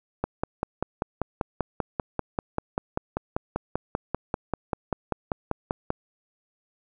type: click train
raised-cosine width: 1 ms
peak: -11 dBFS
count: 30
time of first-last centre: 0.24-5.904 s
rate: 5.12 Hz
effects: none